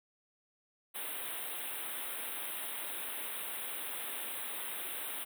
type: band-stop noise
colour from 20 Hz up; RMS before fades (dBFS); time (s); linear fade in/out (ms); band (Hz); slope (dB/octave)
white; -40; 0.94-5.25; 20; 3800 to 8700; 96
effects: high-pass 300 Hz 12 dB/octave